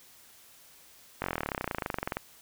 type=slowing click train; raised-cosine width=0.5 ms; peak=-15 dBFS; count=30; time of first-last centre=1.22-2.17 s; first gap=21 ms; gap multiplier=1.03; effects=white hiss -56 dBFS RMS until 2.41 s